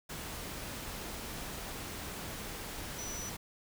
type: tone in noise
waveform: sine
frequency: 5920 Hz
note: F#8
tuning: in tune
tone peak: -41 dBFS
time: 2.98-3.3 s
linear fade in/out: 10 ms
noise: pink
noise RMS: -42 dBFS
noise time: 0.09-3.37 s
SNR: -2 dB
effects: none